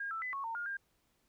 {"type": "tone with pitch steps", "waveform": "sine", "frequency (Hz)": [1621, 1326, 2007, 1102, 911, 1420, 1602], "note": ["G#6", "E6", "B6", "C#6", "A#5", "F6", "G6"], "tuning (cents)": [-42, 10, 27, -11, -40, 28, 37], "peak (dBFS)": -36, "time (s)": [0, 0.77], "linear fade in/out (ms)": 5, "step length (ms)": 110, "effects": ["pink hiss -75 dBFS RMS until 1.28 s"]}